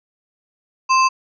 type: tone with sample-and-hold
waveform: sine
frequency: 1046.5 Hz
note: C6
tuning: in tune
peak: -11 dBFS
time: 0.89-1.09 s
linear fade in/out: 20 ms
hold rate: 3675 Hz
effects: resampled to 16000 Hz